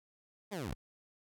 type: linear sweep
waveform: 15% pulse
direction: down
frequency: 220 to 30.05 Hz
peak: -31 dBFS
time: 0.51-0.75 s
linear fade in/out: 20 ms
effects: none